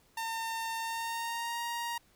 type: tone with pitch glide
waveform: sawtooth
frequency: 907 to 940.1 Hz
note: A#5 to A#5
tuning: -48 to +14 cents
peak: -30 dBFS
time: 0.17-1.98 s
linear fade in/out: 5 ms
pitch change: +62 cents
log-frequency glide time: 0.8-1.62 s
effects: pink hiss -66 dBFS RMS until 2.15 s